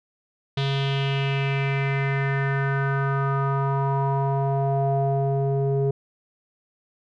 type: tone with low-pass filter sweep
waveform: square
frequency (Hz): 137.6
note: C#3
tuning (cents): -12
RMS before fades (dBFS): -23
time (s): 0.57-5.91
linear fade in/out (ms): 5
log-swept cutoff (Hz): 3600 to 480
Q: 4.3
effects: none